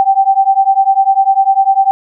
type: beating tone pair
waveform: sine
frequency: 774 / 784 Hz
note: G5 / G5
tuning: -22 / 0 cents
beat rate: 10 Hz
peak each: -10 dBFS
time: 0-1.91 s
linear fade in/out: 0 ms
effects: none